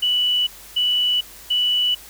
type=tone bursts; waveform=sine; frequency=2960 Hz; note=F#7; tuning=in tune; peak=-16 dBFS; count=3; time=0.02-1.95 s; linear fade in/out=10 ms; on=450 ms; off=290 ms; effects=added 50 Hz sine -51 dBFS peak until 2.09 s + white hiss -42 dBFS RMS until 2.09 s